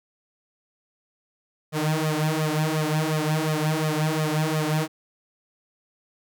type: tone with flanger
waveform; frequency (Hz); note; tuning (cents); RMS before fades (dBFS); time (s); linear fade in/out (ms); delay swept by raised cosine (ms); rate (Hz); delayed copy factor
sawtooth; 155.2; D#3; -4; -24; 1.72-4.88; 50; 1.6 to 5.3; 2.8; +0.85
effects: none